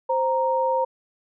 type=tone pair together; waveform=sine; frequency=523.2 / 932.3 Hz; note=C5 / A#5; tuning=0 / 0 cents; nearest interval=minor seventh; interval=1000 cents; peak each=-22 dBFS; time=0.09-0.85 s; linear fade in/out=10 ms; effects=none